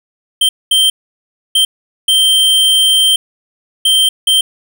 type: tone bursts at uneven times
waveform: square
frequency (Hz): 3136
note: G7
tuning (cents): 0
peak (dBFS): -8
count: 6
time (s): 0.41-0.49 / 0.71-0.9 / 1.55-1.65 / 2.08-3.16 / 3.85-4.09 / 4.27-4.41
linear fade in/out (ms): 5
effects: none